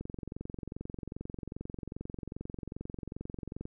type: click train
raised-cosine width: 3 ms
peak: -26 dBFS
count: 83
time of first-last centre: 0.01-3.654 s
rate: 22.5 Hz
effects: none